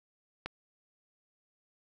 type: click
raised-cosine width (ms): 0.3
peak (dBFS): -20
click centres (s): 0.46
effects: none